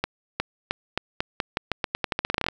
accelerating click train, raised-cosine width 0.3 ms, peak -7 dBFS, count 21, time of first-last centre 0.04-2.485 s, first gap 360 ms, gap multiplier 0.86, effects 8-bit

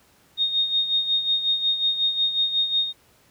sine tone with tremolo, 3700 Hz, A#7, 14 cents flat, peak -17 dBFS, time 0.37-2.93 s, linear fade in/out 50 ms, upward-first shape sine, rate 5.5 Hz, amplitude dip 65%, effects pink hiss -58 dBFS RMS until 3.3 s + high-pass 60 Hz 12 dB/octave

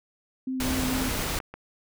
sine tone with vibrato, 258 Hz, C4, 24 cents flat, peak -27 dBFS, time 0.47-1.09 s, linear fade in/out 5 ms, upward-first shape sine, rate 4.4 Hz, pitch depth 20 cents each way
pink noise, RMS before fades -29 dBFS, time 0.6-1.39 s, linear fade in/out 2 ms
clicks, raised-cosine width 0.5 ms, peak -22 / -24 dBFS, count 2, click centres 1.402 / 1.54 s
effects none

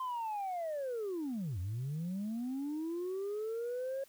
sine linear two-way sweep, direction down then up, 1046.5 to 84.8 to 549 Hz, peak -33 dBFS, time 0-4.04 s, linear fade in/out 5 ms, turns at 1.59 s, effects tanh soft clip ceiling -33 dBFS + white hiss -63 dBFS RMS until 4.08 s

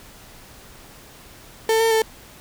35% pulse tone with pitch steps, 445.6 / 452.4 / 443.1 Hz, A4 / A4 / A4, +22 / +48 / +12 cents, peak -14 dBFS, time 1.69-2.02 s, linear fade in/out 2 ms, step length 110 ms, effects pink hiss -45 dBFS RMS until 2.4 s

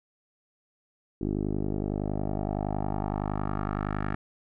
10% pulse tone with low-pass filter sweep, 50.8 Hz, G#1, 38 cents flat, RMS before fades -30 dBFS, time 1.21-4.15 s, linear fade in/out 5 ms, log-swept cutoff 350 to 1600 Hz, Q 2.5, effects none

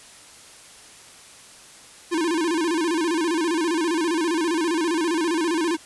square tone with vibrato, 329.6 Hz, E4, in tune, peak -21 dBFS, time 2.11-5.77 s, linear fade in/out 20 ms, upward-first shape square, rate 15 Hz, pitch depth 98 cents each way, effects white hiss -46 dBFS RMS until 5.85 s + resampled to 24000 Hz

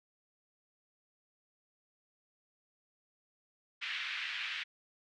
pink band-pass noise, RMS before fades -39 dBFS, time 3.81-4.64 s, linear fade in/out 20 ms, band 1800 to 3300 Hz, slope 24 dB/octave, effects none

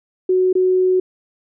sine tone with dropouts, 370 Hz, F#4, in tune, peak -12 dBFS, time 0.29-1 s, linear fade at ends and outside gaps 5 ms, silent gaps 0.529-0.552 s, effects none

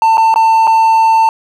triangle tone with dropouts, 895 Hz, A5, 29 cents sharp, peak -4 dBFS, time 0.02-1.29 s, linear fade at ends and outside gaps 1 ms, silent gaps 0.172-0.179 / 0.341-0.359 / 0.671-0.675 s, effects none

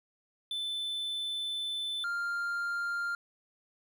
triangle tone pair in turn, 3520 / 1396.9 Hz, A7 / F6, 0 / 0 cents, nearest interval octave + major third, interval 1600 cents, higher first, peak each -31 / -29 dBFS, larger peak second, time 0.51-2.04 / 2.04-3.15 s, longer first, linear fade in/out 2 ms, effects none

